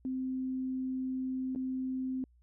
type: tone with dropouts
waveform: sine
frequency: 259.6 Hz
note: C4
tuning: 13 cents flat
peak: -32 dBFS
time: 0.05-2.24 s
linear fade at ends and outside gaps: 1 ms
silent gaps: 1.55-1.559 s
effects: added 60 Hz sine -61 dBFS peak until 2.42 s